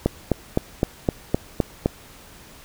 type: click train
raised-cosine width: 2 ms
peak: -4 dBFS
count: 8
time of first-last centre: 0.06-1.859 s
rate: 3.89 Hz
effects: pink hiss -46 dBFS RMS until 2.64 s